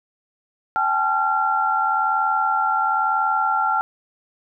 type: tone cluster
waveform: sine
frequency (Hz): 780 / 861 / 1374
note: G5 / A5 / F6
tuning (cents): -9 / -38 / -29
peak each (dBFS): -24 / -22 / -20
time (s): 0.76-3.81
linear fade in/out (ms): 0
effects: none